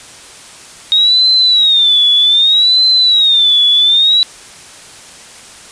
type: tone with vibrato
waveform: sine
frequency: 3729 Hz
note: A#7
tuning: in tune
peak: -6 dBFS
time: 0.92-4.23 s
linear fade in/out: 0 ms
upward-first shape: sine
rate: 0.64 Hz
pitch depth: 150 cents each way
effects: white hiss -35 dBFS RMS until 5.71 s + resampled to 22050 Hz